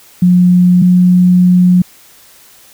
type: tone pair in turn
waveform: sine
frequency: 179.2 / 180.15 Hz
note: F3 / F#3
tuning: +45 / -46 cents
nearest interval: unison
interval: 9 cents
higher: second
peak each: -4 dBFS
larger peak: neither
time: 0.22-0.82 / 0.82-1.82 s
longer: second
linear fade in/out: 5 ms
effects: white hiss -42 dBFS RMS until 2.73 s